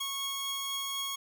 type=tone pair together; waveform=sawtooth; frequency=1100 / 3296 Hz; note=C#6 / G#7; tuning=-14 / -14 cents; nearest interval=octave + perfect fifth; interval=1900 cents; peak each=-35 / -31 dBFS; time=0-1.16 s; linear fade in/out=10 ms; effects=none